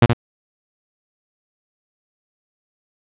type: tone with echo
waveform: sawtooth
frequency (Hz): 118.4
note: A#2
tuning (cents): +27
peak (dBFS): -3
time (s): 0.02-0.06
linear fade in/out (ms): 5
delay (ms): 73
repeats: 1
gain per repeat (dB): -6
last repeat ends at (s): 0.133
effects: resampled to 8000 Hz + 7-bit